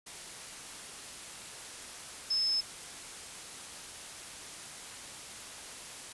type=tone in noise; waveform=sine; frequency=5220 Hz; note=E8; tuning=18 cents flat; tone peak=-27 dBFS; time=2.3-2.61 s; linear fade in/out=10 ms; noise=white; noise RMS=-45 dBFS; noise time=0.06-6.13 s; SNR=+15 dB; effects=resampled to 24000 Hz